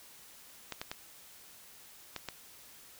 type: clicks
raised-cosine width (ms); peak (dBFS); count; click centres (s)
0.2; -20; 5; 0.723 / 0.815 / 0.915 / 2.163 / 2.287
effects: white hiss -55 dBFS RMS until 2.99 s